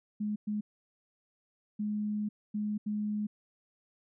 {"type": "tone bursts at uneven times", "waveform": "sine", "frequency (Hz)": 210, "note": "G#3", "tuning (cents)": 19, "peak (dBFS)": -30, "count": 5, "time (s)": [[0.2, 0.36], [0.47, 0.61], [1.79, 2.29], [2.54, 2.78], [2.86, 3.27]], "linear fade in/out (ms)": 10, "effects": []}